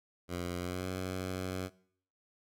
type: tone with pitch glide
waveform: 10% pulse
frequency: 88.3 to 92.8 Hz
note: F2 to F#2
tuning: +20 to +6 cents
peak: -27 dBFS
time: 0.28-1.7 s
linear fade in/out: 50 ms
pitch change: +86 cents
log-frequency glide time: 0.59-0.87 s
effects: noise-tail reverb RT60 0.6 s tail -21 dB re dry